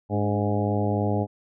harmonic tone with a mistuned harmonic, 103.4 Hz, G#2, 7 cents flat, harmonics 1 / 2 / 3 / 4 / 5 / 6 / 7 / 8, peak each -25 / -28 / -30 / -31 / -32 / -33 / -33 / -34 dBFS, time 0.09-1.27 s, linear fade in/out 50 ms, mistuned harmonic 3, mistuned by -50 cents, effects none

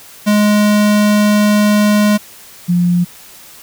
square / sine tone pair in turn, 208.7 / 175.91 Hz, G#3 / F3, +9 / +13 cents, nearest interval minor third, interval 296 cents, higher first, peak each -9 dBFS, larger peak neither, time 0.26-2.18 / 2.68-3.05 s, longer first, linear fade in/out 20 ms, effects white hiss -38 dBFS RMS until 3.62 s

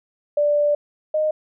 sine tone pair in turn, 587.3 / 616.9 Hz, D5 / D#5, 0 / -15 cents, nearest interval minor second, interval 85 cents, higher second, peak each -15 / -17 dBFS, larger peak first, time 0.37-0.75 / 1.14-1.31 s, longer first, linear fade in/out 5 ms, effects none

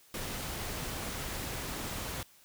pink noise, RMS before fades -38 dBFS, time 0.14-2.23 s, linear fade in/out 2 ms, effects white hiss -61 dBFS RMS until 2.44 s

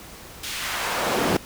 brown noise with high-pass filter sweep, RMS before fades -25 dBFS, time 0.43-1.37 s, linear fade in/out 5 ms, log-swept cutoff 3400 to 230 Hz, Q 0.86, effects pink hiss -42 dBFS RMS until 1.45 s

